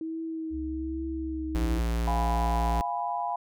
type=tone with vibrato; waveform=sine; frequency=320.6 Hz; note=E4; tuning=48 cents flat; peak=-31 dBFS; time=0.01-1.79 s; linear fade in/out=2 ms; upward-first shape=triangle; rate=1.2 Hz; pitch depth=30 cents each way
type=tone with pitch glide; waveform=sine; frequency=70.1 to 69.33 Hz; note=C#2 to C#2; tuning=+20 to +1 cents; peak=-35 dBFS; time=0.5-1.85 s; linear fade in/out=50 ms; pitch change=-19 cents; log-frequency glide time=0.71-0.77 s
type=tone; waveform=square; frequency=57.6 Hz; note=A#1; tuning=20 cents flat; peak=-26 dBFS; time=1.55-2.81 s; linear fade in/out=0 ms
type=chord; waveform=sine; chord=F diminished; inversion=none; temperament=equal with one note detuned; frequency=698.5 / 821.5 / 987.8 Hz; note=F5 / Ab5 / Cb6; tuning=0 / -19 / 0 cents; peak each=-32 dBFS; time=2.07-3.36 s; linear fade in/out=5 ms
effects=none